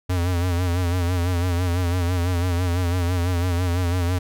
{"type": "tone with vibrato", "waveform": "square", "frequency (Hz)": 88.5, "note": "F2", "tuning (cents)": 23, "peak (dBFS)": -20, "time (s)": [0.09, 4.19], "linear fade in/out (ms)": 10, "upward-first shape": "sine", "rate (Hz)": 6, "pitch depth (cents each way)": 65, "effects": []}